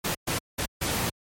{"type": "noise bursts at uneven times", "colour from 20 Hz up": "pink", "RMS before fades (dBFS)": -27, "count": 4, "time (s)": [[0.04, 0.15], [0.27, 0.39], [0.58, 0.66], [0.81, 1.1]], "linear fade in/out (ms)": 10, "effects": ["high-pass 60 Hz 12 dB/octave", "MP3 64 kbps"]}